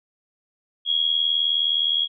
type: tone with amplitude modulation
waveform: sine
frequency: 3300 Hz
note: G#7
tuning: 12 cents flat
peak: -15 dBFS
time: 0.85-2.08 s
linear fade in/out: 50 ms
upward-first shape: sine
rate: 79.7 Hz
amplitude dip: 80%
effects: none